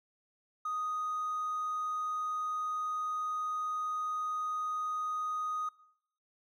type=tone with hard clipping; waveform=triangle; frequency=1244.5 Hz; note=D#6; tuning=in tune; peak=-33 dBFS; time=0.65-5.69 s; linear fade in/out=5 ms; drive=4 dB; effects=noise-tail reverb RT60 0.7 s tail -20 dB re dry